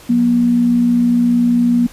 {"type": "tone pair together", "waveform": "sine", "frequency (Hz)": [180.12, 240], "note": ["F#3", "B3"], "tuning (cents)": [-46, -49], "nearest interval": "perfect fourth", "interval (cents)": 497, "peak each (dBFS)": [-21, -10], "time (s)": [0.09, 1.87], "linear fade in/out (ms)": 10, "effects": ["pink hiss -40 dBFS RMS until 1.92 s", "resampled to 32000 Hz"]}